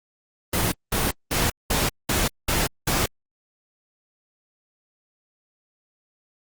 pink noise bursts, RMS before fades -22 dBFS, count 7, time 0.53-3.06 s, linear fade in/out 5 ms, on 190 ms, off 200 ms, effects Opus 24 kbps

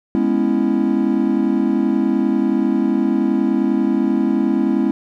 triangle chord, C# minor seventh, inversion second, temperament equal, 207.7 / 246.9 / 277.2 / 329.6 Hz, G#3 / B3 / C#4 / E4, 0 / 0 / 0 / 0 cents, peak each -18 dBFS, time 0.15-4.91 s, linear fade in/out 0 ms, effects none

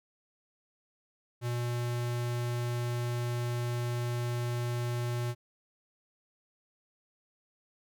square tone, 120.6 Hz, B2, 41 cents flat, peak -31 dBFS, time 1.41-5.35 s, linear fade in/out 50 ms, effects none

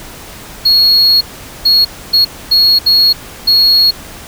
triangle tone bursts at uneven times, 4318 Hz, C#8, 46 cents flat, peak -4 dBFS, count 6, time 0.65-1.21 / 1.65-1.85 / 2.13-2.25 / 2.51-2.79 / 2.86-3.13 / 3.47-3.91 s, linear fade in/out 10 ms, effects pink hiss -31 dBFS RMS until 4.27 s

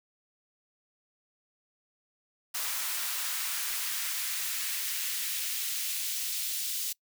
white noise with high-pass filter sweep, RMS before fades -33 dBFS, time 2.54-6.93 s, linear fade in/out 10 ms, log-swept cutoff 1000 to 3600 Hz, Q 0.98, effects noise-tail reverb RT60 0.1 s tail -24 dB re dry

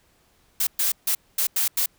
blue noise bursts at uneven times, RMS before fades -22 dBFS, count 6, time 0.6-0.67 / 0.79-0.92 / 1.07-1.15 / 1.38-1.47 / 1.56-1.68 / 1.77-1.86 s, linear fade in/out 5 ms, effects pink hiss -62 dBFS RMS until 1.98 s

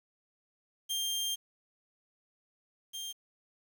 sawtooth tone pair in turn, 3189 / 3189 Hz, G7 / G7, +29 / +29 cents, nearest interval unison, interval 0 cents, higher neither, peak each -28 / -35 dBFS, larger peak first, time 0.89-1.36 / 2.93-3.13 s, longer first, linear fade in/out 20 ms, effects 9-bit

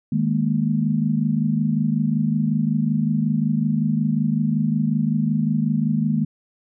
sine chord, D# suspended fourth, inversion none, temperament equal, 155.56 / 207.7 / 233.1 Hz, D#3 / G#3 / A#3, 0 / 0 / 0 cents, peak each -22 dBFS, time 0.12-6.25 s, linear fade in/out 5 ms, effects none

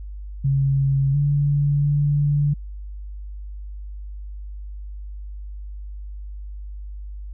sine tone with pitch steps, 136.9 / 143.7 / 145.1 Hz, C#3 / D3 / D3, -21 / -37 / -21 cents, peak -16 dBFS, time 0.44-2.54 s, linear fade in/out 10 ms, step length 700 ms, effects added 50 Hz sine -31 dBFS peak until 7.33 s

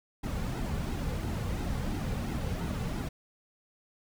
brown noise with flanger, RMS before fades -33 dBFS, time 0.23-3.09 s, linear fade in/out 10 ms, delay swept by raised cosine 1.7 to 3.2 ms, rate 2.9 Hz, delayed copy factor -0.6, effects none

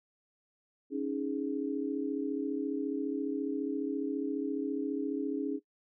sine chord, C# suspended second, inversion none, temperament just, 277.2 / 311.8 / 415.8 Hz, C#4 / D#4 / G#4, 0 / +4 / +2 cents, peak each -33 / -36 / -37 dBFS, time 0.9-5.6 s, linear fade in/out 50 ms, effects noise-tail reverb RT60 0.1 s tail -18 dB re dry

